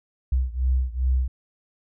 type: beating tone pair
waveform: sine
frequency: 63 / 65.5 Hz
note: B1 / C2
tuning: +35 / +2 cents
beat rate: 2.5 Hz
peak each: -22 / -24 dBFS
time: 0.32-1.28 s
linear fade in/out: 5 ms
effects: none